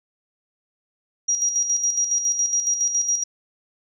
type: tone with tremolo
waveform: sine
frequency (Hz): 5730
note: F8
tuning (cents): +44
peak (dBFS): -17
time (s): 1.28-3.24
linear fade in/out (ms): 10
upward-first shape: square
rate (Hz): 7.2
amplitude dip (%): 55
effects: none